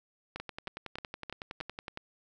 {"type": "two click trains", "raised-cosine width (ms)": 0.3, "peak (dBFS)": [-23, -22], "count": [18, 5], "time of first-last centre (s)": [[0.4, 1.974], [0.36, 1.61]], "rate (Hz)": [10.8, 3.2], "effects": []}